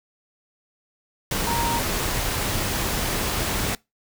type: tone in noise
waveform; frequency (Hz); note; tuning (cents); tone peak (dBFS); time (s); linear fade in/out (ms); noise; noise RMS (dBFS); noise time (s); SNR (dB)
sine; 934; A#5; +3; -24; 1.47-1.79; 2; pink; -25; 1.31-3.75; -2
effects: noise-tail reverb RT60 0.2 s tail -23 dB re dry